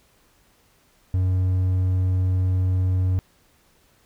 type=tone; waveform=triangle; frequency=92.5 Hz; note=F#2; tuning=in tune; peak=-16 dBFS; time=1.14-3.19 s; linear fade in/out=0 ms; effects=pink hiss -60 dBFS RMS until 4.05 s